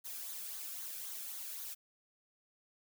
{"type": "noise with flanger", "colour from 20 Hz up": "blue", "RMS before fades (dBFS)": -44, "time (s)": [0.04, 1.75], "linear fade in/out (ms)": 20, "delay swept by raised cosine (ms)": [0.37, 1.07], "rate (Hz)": 3.8, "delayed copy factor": -0.5, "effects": []}